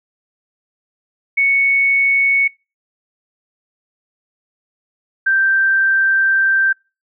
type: tone pair in turn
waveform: sine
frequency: 2217 / 1567.7 Hz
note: C#7 / G6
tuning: 0 / 0 cents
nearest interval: tritone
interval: 600 cents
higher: first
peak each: -11 dBFS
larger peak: neither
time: 1.37-2.48 / 5.26-6.73 s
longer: second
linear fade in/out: 10 ms
effects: noise-tail reverb RT60 0.3 s tail -26 dB re dry